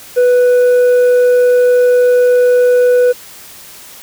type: tone with tanh clipping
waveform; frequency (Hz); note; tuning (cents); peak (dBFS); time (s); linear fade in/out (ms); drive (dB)
sine; 493.9; B4; 0; -7; 0.16-3.13; 20; 4
effects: white hiss -35 dBFS RMS until 4.02 s